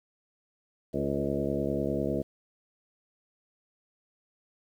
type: harmonic tone with a mistuned harmonic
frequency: 70 Hz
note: C#2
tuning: 18 cents sharp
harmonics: 1 / 2 / 3 / 4 / 5 / 6 / 7 / 8 / 9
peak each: -40 / -36 / -34 / -34 / -34 / -39 / -35 / -38 / -36 dBFS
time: 0.93-2.23 s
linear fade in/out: 20 ms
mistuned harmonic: 6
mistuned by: +22 cents
effects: 10-bit